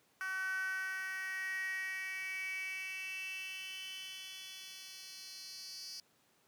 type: tone with high-pass filter sweep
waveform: 10% pulse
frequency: 378.4 Hz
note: F#4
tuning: 39 cents sharp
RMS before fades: -42 dBFS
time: 0.21-6 s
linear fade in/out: 0 ms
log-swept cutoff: 1400 to 4700 Hz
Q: 7.8
effects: pink hiss -71 dBFS RMS until 6.47 s + high-pass 150 Hz 12 dB/octave